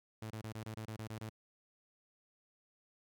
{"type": "tone bursts", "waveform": "sawtooth", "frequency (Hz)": 110, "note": "A2", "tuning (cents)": 0, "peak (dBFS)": -38, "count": 10, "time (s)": [0.22, 1.295], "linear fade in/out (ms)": 5, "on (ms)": 85, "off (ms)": 25, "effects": ["13-bit"]}